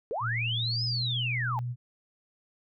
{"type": "linear two-way sweep", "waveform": "sine", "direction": "up then down", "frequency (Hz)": [392, 5180, 796], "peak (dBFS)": -29, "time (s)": [0.11, 1.59], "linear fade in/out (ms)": 0, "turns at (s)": 0.84}
{"type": "tone with pitch glide", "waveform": "sine", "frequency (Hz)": [116.54, 122.19], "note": ["A#2", "B2"], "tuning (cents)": [0, -18], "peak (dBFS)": -30, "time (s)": [0.2, 1.76], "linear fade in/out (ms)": 50, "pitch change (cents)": 82, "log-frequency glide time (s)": [0.8, 0.95]}
{"effects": []}